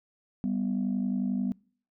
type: tone pair together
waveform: sine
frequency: 195.73 / 247 Hz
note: G3 / B3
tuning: -2 / 0 cents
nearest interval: major third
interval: 402 cents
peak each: -28 dBFS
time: 0.44-1.52 s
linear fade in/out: 0 ms
effects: noise-tail reverb RT60 0.5 s tail -26 dB re dry + tanh soft clip ceiling -21 dBFS